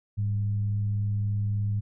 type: tone with frequency modulation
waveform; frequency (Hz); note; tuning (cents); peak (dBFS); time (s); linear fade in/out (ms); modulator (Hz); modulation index
sine; 103.83; G#2; 0; -24; 0.17-1.81; 20; 92.1; 0.29
effects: none